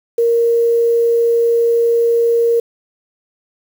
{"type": "tone with quantisation", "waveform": "sine", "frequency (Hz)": 466.2, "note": "A#4", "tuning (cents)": 0, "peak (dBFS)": -10, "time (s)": [0.18, 2.6], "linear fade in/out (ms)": 5, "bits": 6, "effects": []}